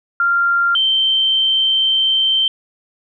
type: tone pair in turn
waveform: sine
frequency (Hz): 1389 / 3118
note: F6 / G7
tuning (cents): -10 / -10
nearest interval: octave + major second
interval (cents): 1400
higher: second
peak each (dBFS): -12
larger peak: neither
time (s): 0.2-0.75 / 0.75-2.48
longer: second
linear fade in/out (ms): 2
effects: none